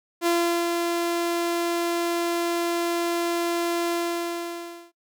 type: tone with ADSR envelope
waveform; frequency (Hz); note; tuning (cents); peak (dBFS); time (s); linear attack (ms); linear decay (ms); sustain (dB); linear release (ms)
sawtooth; 342.2; F4; -35; -15; 0.21-4.92; 54; 400; -4; 1000
effects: noise-tail reverb RT60 0.1 s tail -20 dB re dry